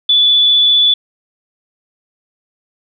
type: tone with vibrato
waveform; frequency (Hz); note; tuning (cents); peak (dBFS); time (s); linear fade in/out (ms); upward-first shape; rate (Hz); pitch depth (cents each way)
sine; 3460; A7; -30; -7; 0.09-0.94; 5; triangle; 15; 10
effects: none